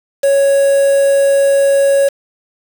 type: tone with quantisation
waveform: triangle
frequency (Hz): 554.4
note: C#5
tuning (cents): 0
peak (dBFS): -6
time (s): 0.23-2.09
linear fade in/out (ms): 10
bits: 4
effects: none